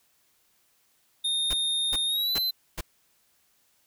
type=tone with pitch glide; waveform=square; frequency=3672 to 4051 Hz; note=A#7 to B7; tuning=-27 to +43 cents; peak=-25 dBFS; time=1.24-2.51 s; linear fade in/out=10 ms; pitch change=+170 cents; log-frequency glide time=2.06-2.36 s
type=noise bursts; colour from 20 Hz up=pink; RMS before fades=-32 dBFS; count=4; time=1.5-2.81 s; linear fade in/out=5 ms; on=35 ms; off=390 ms
effects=white hiss -67 dBFS RMS until 3.86 s